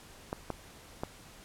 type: clicks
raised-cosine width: 1 ms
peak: -19 dBFS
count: 3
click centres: 0.329 / 0.503 / 1.035 s
effects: pink hiss -53 dBFS RMS until 1.44 s + low-pass 12000 Hz 12 dB/octave